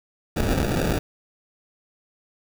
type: noise with sample-and-hold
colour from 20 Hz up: pink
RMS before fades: -22 dBFS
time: 0.36-0.99 s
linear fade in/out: 10 ms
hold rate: 1050 Hz
effects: none